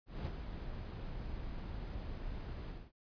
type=noise with ADSR envelope; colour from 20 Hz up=brown; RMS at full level=-37 dBFS; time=0.06-2.92 s; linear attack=200 ms; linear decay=47 ms; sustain=-6 dB; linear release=230 ms; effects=resampled to 11025 Hz